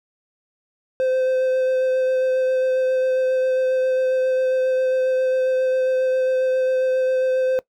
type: tone with vibrato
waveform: triangle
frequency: 517 Hz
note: C5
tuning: 21 cents flat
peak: -15 dBFS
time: 1-7.59 s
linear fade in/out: 0 ms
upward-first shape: sine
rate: 7.4 Hz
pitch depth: 11 cents each way
effects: noise-tail reverb RT60 0.1 s tail -20 dB re dry